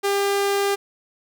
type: tone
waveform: sawtooth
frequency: 399.7 Hz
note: G4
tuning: 34 cents sharp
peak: -15 dBFS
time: 0.03-0.76 s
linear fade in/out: 20 ms
effects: none